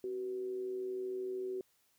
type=tone with amplitude modulation; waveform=sine; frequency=376.5 Hz; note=F#4; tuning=30 cents sharp; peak=-34 dBFS; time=0.04-1.61 s; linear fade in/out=2 ms; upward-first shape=sine; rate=113 Hz; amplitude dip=40%; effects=white hiss -73 dBFS RMS until 1.98 s